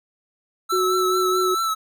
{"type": "tone with vibrato", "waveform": "square", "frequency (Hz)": 1318.5, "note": "E6", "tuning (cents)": 0, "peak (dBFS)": -21, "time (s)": [0.69, 1.75], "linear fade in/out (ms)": 20, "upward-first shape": "triangle", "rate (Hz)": 4.6, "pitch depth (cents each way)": 38}
{"type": "tone", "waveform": "sine", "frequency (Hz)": 369.1, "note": "F#4", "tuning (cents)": -4, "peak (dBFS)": -20, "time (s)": [0.72, 1.55], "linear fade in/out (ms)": 10}
{"effects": []}